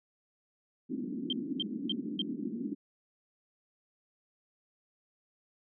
pink band-pass noise, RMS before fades -37 dBFS, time 0.89-2.75 s, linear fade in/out 20 ms, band 200 to 320 Hz, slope 48 dB/octave
sine tone bursts, 3159 Hz, G7, 13 cents sharp, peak -29 dBFS, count 4, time 1.3-2.218 s, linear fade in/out 2 ms, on 27 ms, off 270 ms
effects none

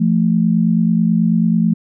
sine tone pair together, 172.09 / 221.3 Hz, F3 / A3, -25 / +10 cents, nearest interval major third, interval 435 cents, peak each -14 dBFS, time 0-1.74 s, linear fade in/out 10 ms, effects none

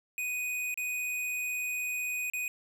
square tone with dropouts, 2489 Hz, D#7, in tune, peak -32 dBFS, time 0.18-2.48 s, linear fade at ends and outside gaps 1 ms, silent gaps 0.742-0.775 / 2.3-2.335 s, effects none

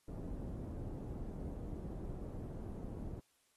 pink low-pass noise, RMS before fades -44 dBFS, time 0.08-3.2 s, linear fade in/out 5 ms, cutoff 370 Hz, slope 12 dB/octave, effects white hiss -75 dBFS RMS until 3.56 s + AAC 32 kbps

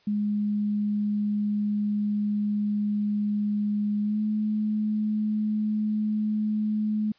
sine tone with pitch glide, 207.7 to 213.2 Hz, G#3 to G#3, 0 to +46 cents, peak -23 dBFS, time 0.07-7.12 s, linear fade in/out 5 ms, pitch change +46 cents, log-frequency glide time 4.02-4.2 s, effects white hiss -62 dBFS RMS until 7.18 s + resampled to 11025 Hz

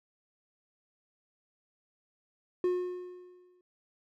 triangle tone with exponential decay, 360.6 Hz, F#4, 45 cents flat, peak -22 dBFS, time 2.64-3.61 s, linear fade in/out 2 ms, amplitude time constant 210 ms, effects none

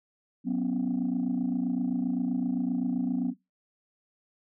sine chord, F# suspended fourth, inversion none, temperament equal with one note detuned, 185 / 246.9 / 274.6 Hz, F#3 / B3 / C#4, 0 / 0 / -16 cents, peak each -30 / -27 / -30 dBFS, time 0.44-3.34 s, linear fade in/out 50 ms, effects noise-tail reverb RT60 0.2 s tail -18 dB re dry + tanh soft clip ceiling -21 dBFS

